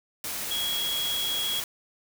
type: tone in noise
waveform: sine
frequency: 3322 Hz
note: G#7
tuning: in tune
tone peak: -27 dBFS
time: 0.51-1.6 s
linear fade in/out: 2 ms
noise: white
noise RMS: -33 dBFS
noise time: 0.24-1.64 s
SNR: +3 dB
effects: none